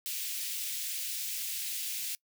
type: high-pass noise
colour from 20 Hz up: white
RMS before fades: -36 dBFS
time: 0.06-2.15 s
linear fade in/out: 0 ms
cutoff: 2300 Hz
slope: 24 dB/octave
effects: noise-tail reverb RT60 0.1 s tail -24 dB re dry